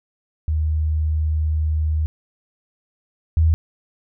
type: tone pair in turn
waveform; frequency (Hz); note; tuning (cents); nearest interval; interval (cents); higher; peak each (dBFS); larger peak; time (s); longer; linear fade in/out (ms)
sine; 77.6 / 80.35; D#2 / E2; -4 / -44; minor second; 60; second; -17 / -12; second; 0.48-2.06 / 3.37-3.54; first; 0
effects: none